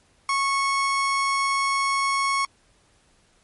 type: tone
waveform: 30% pulse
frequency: 1100 Hz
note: C#6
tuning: 14 cents flat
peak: -18 dBFS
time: 0.29-2.45 s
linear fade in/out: 2 ms
effects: pink hiss -61 dBFS RMS until 3.43 s + MP3 48 kbps